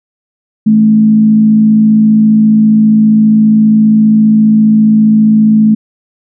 sine tone with frequency modulation, 216.4 Hz, A3, 29 cents flat, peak -3 dBFS, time 0.66-5.75 s, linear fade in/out 10 ms, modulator 54.9 Hz, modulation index 0.31, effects none

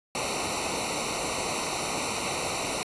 pink noise with comb filter, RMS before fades -30 dBFS, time 0.15-2.83 s, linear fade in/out 0 ms, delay 0.6 ms, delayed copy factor -0.95, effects resampled to 24000 Hz

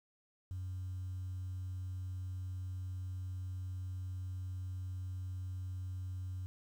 sine tone, 92.5 Hz, F#2, in tune, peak -37 dBFS, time 0.51-6.46 s, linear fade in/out 0 ms, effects tanh soft clip ceiling -36 dBFS + 11-bit

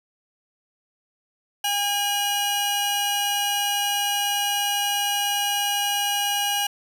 sawtooth tone pair together, 811 / 2897 Hz, G#5 / F#7, -41 / -37 cents, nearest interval octave + minor seventh, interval 2204 cents, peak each -21 dBFS, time 1.64-6.67 s, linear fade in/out 5 ms, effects none

